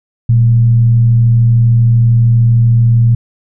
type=tone with frequency modulation; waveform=sine; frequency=117.2 Hz; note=A#2; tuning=10 cents sharp; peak=-5 dBFS; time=0.29-3.15 s; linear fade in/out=5 ms; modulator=87 Hz; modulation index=0.23; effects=none